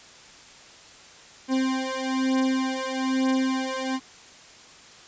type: beating tone pair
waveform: 40% pulse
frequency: 261.7 / 262.8 Hz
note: C4 / C4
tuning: 0 / +8 cents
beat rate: 1.1 Hz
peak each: -25 dBFS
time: 1.48-4 s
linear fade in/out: 50 ms
effects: white hiss -48 dBFS RMS until 5.07 s + resampled to 16000 Hz